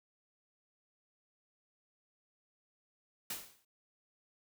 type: noise with exponential decay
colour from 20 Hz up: white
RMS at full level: -37 dBFS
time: 3.3-3.65 s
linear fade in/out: 5 ms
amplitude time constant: 74 ms
effects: none